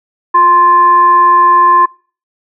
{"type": "tone with frequency modulation", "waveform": "sine", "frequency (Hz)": 1046.5, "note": "C6", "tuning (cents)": 0, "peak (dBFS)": -4, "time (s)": [0.34, 1.86], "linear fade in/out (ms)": 10, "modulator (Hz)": 692, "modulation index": 0.29, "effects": ["noise-tail reverb RT60 0.4 s tail -24 dB re dry"]}